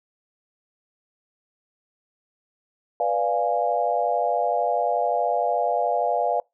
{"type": "chord", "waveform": "sine", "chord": "B diminished seventh", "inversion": "none", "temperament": "equal", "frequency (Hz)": [493.9, 587.3, 698.5, 830.6], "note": ["B4", "D5", "F5", "Ab5"], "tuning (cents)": [0, 0, 0, 0], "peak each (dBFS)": [-27, -26, -23, -27], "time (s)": [3, 6.4], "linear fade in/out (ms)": 2, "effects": ["noise-tail reverb RT60 0.2 s tail -26 dB re dry"]}